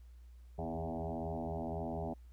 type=tone with frequency modulation; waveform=sine; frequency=246.9 Hz; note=B3; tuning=in tune; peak=-36 dBFS; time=0.58-2.14 s; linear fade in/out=10 ms; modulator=81.6 Hz; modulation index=6.6; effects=added 60 Hz sine -52 dBFS peak until 2.32 s + pink hiss -75 dBFS RMS until 2.32 s